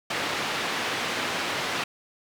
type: band-pass noise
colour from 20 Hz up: white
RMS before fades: -29 dBFS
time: 0.1-1.84 s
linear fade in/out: 5 ms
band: 140 to 2800 Hz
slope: 12 dB/octave
effects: none